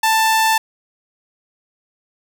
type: tone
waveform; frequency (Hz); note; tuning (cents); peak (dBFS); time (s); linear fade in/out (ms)
sawtooth; 885; A5; +10; -9; 0.03-0.58; 5
effects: none